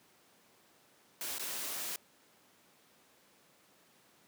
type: noise with dropouts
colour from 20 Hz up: white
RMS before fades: -39 dBFS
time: 1.21-1.96 s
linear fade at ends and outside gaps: 1 ms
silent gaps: 1.383-1.395 s
effects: pink hiss -65 dBFS RMS until 4.27 s + high-pass 200 Hz 12 dB/octave